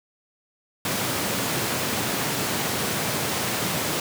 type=high-pass noise; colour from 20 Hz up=pink; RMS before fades=-26 dBFS; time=0.85-4 s; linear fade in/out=2 ms; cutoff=110 Hz; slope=24 dB/octave; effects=none